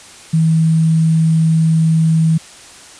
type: tone with sample-and-hold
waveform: sine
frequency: 161.2 Hz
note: E3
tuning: 38 cents flat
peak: -9 dBFS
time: 0.33-2.38 s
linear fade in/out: 10 ms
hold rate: 8820 Hz
effects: white hiss -38 dBFS RMS until 2.99 s + resampled to 22050 Hz